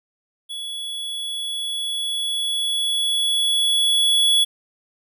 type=tone with level ramp; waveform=square; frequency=3384 Hz; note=G#7; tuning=32 cents sharp; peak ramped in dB=-29 to -14 dBFS; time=0.49-4.45 s; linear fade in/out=20 ms; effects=none